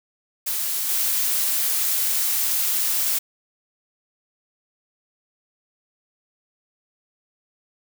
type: noise with level steps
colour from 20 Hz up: blue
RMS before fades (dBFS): -25 / -22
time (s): 0.46-3.19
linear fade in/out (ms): 10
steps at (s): 0.89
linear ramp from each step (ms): 5
effects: none